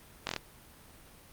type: slowing click train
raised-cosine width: 0.2 ms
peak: -14 dBFS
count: 5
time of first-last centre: 0.27-0.363 s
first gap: 21 ms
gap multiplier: 1.07
effects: pink hiss -55 dBFS RMS until 1.32 s + Opus 32 kbps